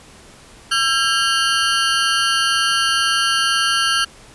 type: ring-modulated tone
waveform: 20% pulse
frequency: 1480 Hz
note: F#6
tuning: in tune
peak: -7 dBFS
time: 0.71-4.05 s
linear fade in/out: 10 ms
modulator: 129 Hz
effects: pink hiss -44 dBFS RMS until 4.34 s + resampled to 24000 Hz